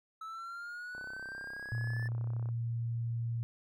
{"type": "linear sweep", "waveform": "triangle", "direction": "up", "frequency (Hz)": [1300, 1760], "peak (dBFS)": -39, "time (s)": [0.21, 2.08], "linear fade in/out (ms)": 5}
{"type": "click train", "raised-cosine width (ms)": 1, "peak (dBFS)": -37, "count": 51, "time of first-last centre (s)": [0.95, 2.488], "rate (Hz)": 32.5}
{"type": "tone", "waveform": "sine", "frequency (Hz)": 116.54, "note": "A#2", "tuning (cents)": 0, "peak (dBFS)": -32, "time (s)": [1.72, 3.43], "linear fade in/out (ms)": 0}
{"effects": []}